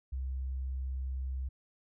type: tone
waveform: sine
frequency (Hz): 65.41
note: C2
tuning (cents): 0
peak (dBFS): -33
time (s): 0.12-1.49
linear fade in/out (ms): 10
effects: none